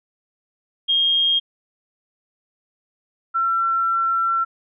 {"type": "tone pair in turn", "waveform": "sine", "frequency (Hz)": [3235, 1351.5], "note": ["G#7", "E6"], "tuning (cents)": [-46, 43], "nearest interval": "octave + minor third", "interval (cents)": 1511, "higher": "first", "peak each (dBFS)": [-15, -17], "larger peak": "first", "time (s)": [[0.88, 1.4], [3.34, 4.45]], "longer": "second", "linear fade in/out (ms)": 20, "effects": []}